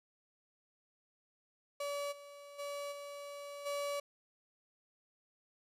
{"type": "tone with level steps", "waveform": "35% pulse", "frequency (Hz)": 572, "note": "D5", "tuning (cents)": -46, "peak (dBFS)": [-35, -49, -38, -43, -34], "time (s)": [1.8, 4], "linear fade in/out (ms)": 5, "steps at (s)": [2.11, 2.58, 2.91, 3.65], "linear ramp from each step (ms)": 20, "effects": ["resampled to 32000 Hz"]}